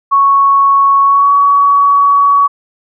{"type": "tone with pitch glide", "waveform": "sine", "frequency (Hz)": [1108, 1128.7], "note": ["C#6", "C#6"], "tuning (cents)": [-1, 31], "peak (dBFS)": -5, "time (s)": [0.11, 2.48], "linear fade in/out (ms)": 20, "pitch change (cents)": 32, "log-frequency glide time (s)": [1.03, 1.33], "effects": []}